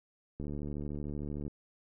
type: click train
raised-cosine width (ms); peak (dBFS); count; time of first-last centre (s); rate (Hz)
3; -27; 80; 0.4-1.479; 73.2
effects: none